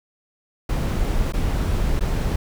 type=noise with dropouts; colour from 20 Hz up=brown; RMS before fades=-21 dBFS; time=0.69-2.36 s; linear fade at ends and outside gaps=5 ms; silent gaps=1.323-1.335 / 1.995-2.007 s; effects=none